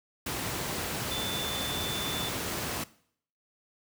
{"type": "tone in noise", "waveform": "sine", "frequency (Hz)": 3520, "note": "A7", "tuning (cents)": 0, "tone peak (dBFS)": -33, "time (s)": [1.11, 2.29], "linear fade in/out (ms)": 5, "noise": "pink", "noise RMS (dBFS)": -33, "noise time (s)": [0.26, 2.84], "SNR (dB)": -3, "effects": ["noise-tail reverb RT60 0.6 s tail -19 dB re dry", "high-pass 80 Hz 12 dB/octave"]}